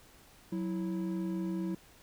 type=tone pair together; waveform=triangle; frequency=185 / 328.7 Hz; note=F#3 / E4; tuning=0 / -5 cents; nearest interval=minor seventh; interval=995 cents; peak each=-32 / -34 dBFS; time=0.52-1.75 s; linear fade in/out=5 ms; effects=pink hiss -59 dBFS RMS until 2.02 s